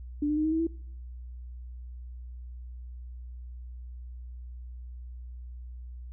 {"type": "tone with pitch steps", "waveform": "sine", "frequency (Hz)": [293.7, 300.6, 307.6, 314.8, 322.1, 329.7], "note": ["D4", "D4", "D#4", "D#4", "E4", "E4"], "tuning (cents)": [0, 40, -20, 20, -40, 0], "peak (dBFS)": -24, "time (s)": [0.22, 0.67], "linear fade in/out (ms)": 5, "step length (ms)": 75, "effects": ["noise-tail reverb RT60 0.6 s tail -23 dB re dry", "added 61 Hz sine -39 dBFS peak until 6.12 s"]}